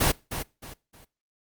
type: noise with echo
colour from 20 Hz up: pink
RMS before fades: -21 dBFS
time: 0-0.12 s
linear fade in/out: 10 ms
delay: 310 ms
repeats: 3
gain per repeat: -10 dB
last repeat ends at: 1.05 s
effects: noise-tail reverb RT60 0.3 s tail -22 dB re dry + Opus 24 kbps